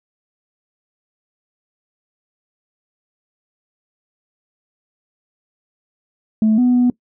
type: tone with pitch steps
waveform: sine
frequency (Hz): 217.9 / 247.8 / 246.3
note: A3 / B3 / B3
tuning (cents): -17 / +6 / -5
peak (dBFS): -9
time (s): 6.42-6.9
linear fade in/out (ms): 2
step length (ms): 160
effects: noise-tail reverb RT60 0.1 s tail -21 dB re dry + tanh soft clip ceiling -8 dBFS